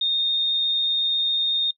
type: tone with vibrato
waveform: sine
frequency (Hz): 3675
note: A#7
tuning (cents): -25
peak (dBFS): -19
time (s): 0.01-1.71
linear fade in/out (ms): 5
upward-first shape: triangle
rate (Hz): 14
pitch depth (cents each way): 10
effects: noise-tail reverb RT60 0.1 s tail -17 dB re dry